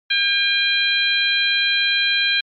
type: harmonic tone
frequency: 803 Hz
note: G5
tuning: 41 cents sharp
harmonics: 2 / 3 / 4 / 5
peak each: -21 / -21 / -21 / -21 dBFS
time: 0.1-2.41 s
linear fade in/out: 10 ms
effects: MP3 48 kbps